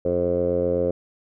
10% pulse tone with low-pass filter, 87.8 Hz, F2, 10 cents sharp, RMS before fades -22 dBFS, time 0.05-0.91 s, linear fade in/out 5 ms, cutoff 510 Hz, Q 6.8, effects none

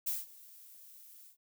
violet noise with ADSR envelope, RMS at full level -33 dBFS, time 0.06-1.37 s, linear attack 15 ms, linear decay 180 ms, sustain -22 dB, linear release 110 ms, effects none

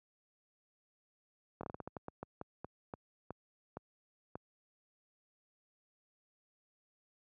slowing click train, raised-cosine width 1 ms, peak -28 dBFS, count 16, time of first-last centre 1.61-4.355 s, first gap 23 ms, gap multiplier 1.26, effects high-pass 80 Hz 12 dB/octave

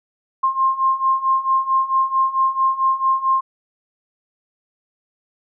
sine beating tone pair, 1058 / 1062.5 Hz, C6 / C6, +19 / +26 cents, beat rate 4.5 Hz, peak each -20 / -17 dBFS, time 0.43-3.41 s, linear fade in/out 10 ms, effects none

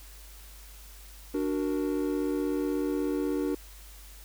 triangle chord, D augmented, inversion none, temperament equal, 293.7 / 370 / 466.2 Hz, D4 / F#4 / A#4, 0 / 0 / 0 cents, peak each -27 / -30 / -32 dBFS, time 1.34-3.55 s, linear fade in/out 5 ms, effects added 50 Hz sine -47 dBFS peak until 4.24 s + white hiss -52 dBFS RMS until 4.24 s

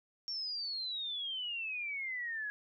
sine exponential sweep, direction down, 5540 to 1661.2 Hz, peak -36 dBFS, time 0.28-2.5 s, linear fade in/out 0 ms, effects none

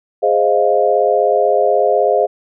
sine chord, F minor seventh, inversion first, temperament equal, 415.3 / 523.3 / 622.3 / 698.5 Hz, Ab4 / C5 / Eb5 / F5, 0 / 0 / 0 / 0 cents, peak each -16 dBFS, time 0.22-2.27 s, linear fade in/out 20 ms, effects none

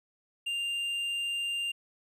sine tone with tanh clipping, 2794 Hz, F7, in tune, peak -31 dBFS, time 0.46-1.72 s, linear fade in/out 10 ms, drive 6 dB, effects none

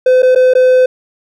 triangle tone with dropouts, 510 Hz, C5, 44 cents flat, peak -3 dBFS, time 0.06-0.86 s, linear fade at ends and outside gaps 5 ms, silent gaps 0.222-0.229 / 0.35-0.358 / 0.537-0.551 s, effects none

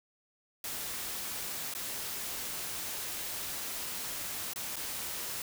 white noise with dropouts, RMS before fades -38 dBFS, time 0.64-5.42 s, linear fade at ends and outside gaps 2 ms, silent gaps 1.738-1.749 / 4.535-4.559 / 4.759-4.765 s, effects none

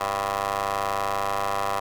15% pulse ring-modulated tone, 100.4 Hz, G2, 42 cents sharp, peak -15 dBFS, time 0-1.8 s, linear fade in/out 10 ms, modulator 890 Hz, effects none

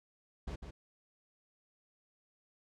brown noise with echo, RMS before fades -40 dBFS, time 0.47-0.56 s, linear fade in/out 10 ms, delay 150 ms, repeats 1, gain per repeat -6 dB, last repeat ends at 0.71 s, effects low-pass 7000 Hz 12 dB/octave

